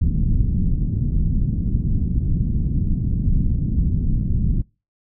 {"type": "low-pass noise", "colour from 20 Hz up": "pink", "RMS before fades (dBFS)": -19, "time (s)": [0.01, 4.62], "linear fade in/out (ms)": 10, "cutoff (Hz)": 210, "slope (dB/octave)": 24, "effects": ["noise-tail reverb RT60 0.3 s tail -26 dB re dry"]}